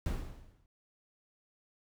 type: noise with exponential decay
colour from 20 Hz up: brown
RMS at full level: -30 dBFS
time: 0.06-0.66 s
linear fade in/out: 1 ms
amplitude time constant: 130 ms
effects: none